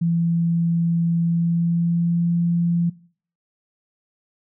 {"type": "tone with pitch glide", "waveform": "sine", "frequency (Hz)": [168.4, 171.05], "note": ["E3", "F3"], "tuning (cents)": [37, -36], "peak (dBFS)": -17, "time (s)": [0.01, 2.9], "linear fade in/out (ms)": 10, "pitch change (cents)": 27, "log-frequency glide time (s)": [1.24, 2.34], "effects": ["noise-tail reverb RT60 0.5 s tail -21 dB re dry"]}